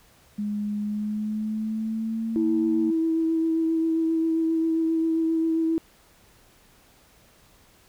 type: tone with pitch glide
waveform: sine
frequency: 207.7 to 229.1 Hz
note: G#3 to A#3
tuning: 0 to -30 cents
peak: -25 dBFS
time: 0.38-2.91 s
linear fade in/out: 10 ms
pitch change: +170 cents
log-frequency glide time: 0.79-2.53 s
type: tone with vibrato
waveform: sine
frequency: 325.1 Hz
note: E4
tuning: 24 cents flat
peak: -20 dBFS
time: 2.36-5.78 s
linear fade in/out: 0 ms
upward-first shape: triangle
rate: 7.5 Hz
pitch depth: 17 cents each way
effects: tanh soft clip ceiling -12 dBFS + pink hiss -57 dBFS RMS until 7.88 s